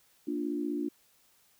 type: chord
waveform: sine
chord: Bb major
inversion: none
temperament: equal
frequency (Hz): 233.1 / 293.7 / 349.2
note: Bb3 / D4 / F4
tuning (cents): 0 / 0 / 0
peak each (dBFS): -38 / -32 / -36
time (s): 0.27-0.89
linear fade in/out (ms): 10
effects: white hiss -66 dBFS RMS until 1.59 s